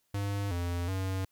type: tone with pitch steps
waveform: square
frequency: 100.5 / 87.1 / 94.9 Hz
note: G2 / F2 / F#2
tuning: +44 / -4 / +44 cents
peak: -31 dBFS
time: 0.14-1.25 s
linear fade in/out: 5 ms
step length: 370 ms
effects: white hiss -75 dBFS RMS until 1.31 s